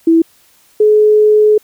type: tone pair in turn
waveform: sine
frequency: 328.6 / 425.2 Hz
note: E4 / G#4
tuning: -5 / +41 cents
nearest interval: major third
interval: 446 cents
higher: second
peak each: -5 dBFS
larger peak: neither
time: 0.07-0.22 / 0.8-1.58 s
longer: second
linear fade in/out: 5 ms
effects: white hiss -50 dBFS RMS until 1.63 s